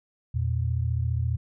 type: tone pair together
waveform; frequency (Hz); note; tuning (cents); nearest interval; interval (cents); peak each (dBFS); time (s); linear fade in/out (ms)
sine; 83.9 / 118.65; E2 / A#2; +31 / +31; tritone; 600; -26; 0.34-1.37; 10
effects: none